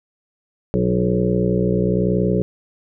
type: harmonic tone with a mistuned harmonic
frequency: 60.9 Hz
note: B1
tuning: 24 cents flat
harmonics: 1 / 2 / 3 / 5 / 6 / 7 / 8 / 9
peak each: -30 / -23 / -19 / -27 / -25 / -22 / -30 / -27 dBFS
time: 0.74-2.42 s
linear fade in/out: 0 ms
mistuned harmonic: 8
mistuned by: +29 cents
effects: none